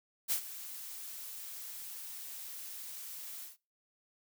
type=noise with ADSR envelope; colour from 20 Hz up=blue; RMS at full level=-30 dBFS; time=0.28-3.57 s; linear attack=35 ms; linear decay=91 ms; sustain=-15 dB; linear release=150 ms; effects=noise-tail reverb RT60 0.3 s tail -23 dB re dry